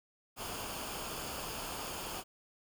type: noise with comb filter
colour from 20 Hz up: pink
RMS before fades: -41 dBFS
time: 0.36-2.24 s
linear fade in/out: 50 ms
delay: 0.51 ms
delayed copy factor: -0.55
effects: none